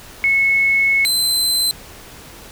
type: tone pair in turn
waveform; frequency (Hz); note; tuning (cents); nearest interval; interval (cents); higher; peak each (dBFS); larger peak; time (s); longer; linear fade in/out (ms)
sine / sawtooth; 2194 / 4071; C#7 / C8; -18 / -48; major seventh; 1070; second; -12 / -12; neither; 0.24-1.05 / 1.05-1.71; first; 0
effects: pink hiss -39 dBFS RMS until 2.51 s